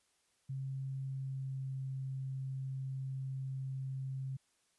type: tone with pitch glide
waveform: sine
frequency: 134.3 to 133.22 Hz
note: C3 to C3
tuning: +46 to +32 cents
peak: -37 dBFS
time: 0.49-4.37 s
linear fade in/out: 10 ms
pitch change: -14 cents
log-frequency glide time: 1.05-1.77 s
effects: white hiss -75 dBFS RMS until 4.78 s + resampled to 24000 Hz